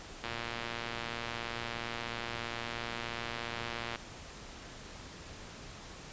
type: click train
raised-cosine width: 0.3 ms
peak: -21 dBFS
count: 436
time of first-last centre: 0.24-3.958 s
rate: 117 Hz
effects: pink hiss -48 dBFS RMS until 6.12 s + resampled to 16000 Hz